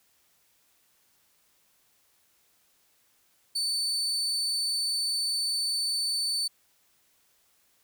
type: tone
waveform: 35% pulse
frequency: 4515 Hz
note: C#8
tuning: 31 cents sharp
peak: -25 dBFS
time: 3.55-6.48 s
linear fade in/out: 10 ms
effects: white hiss -67 dBFS RMS until 7.83 s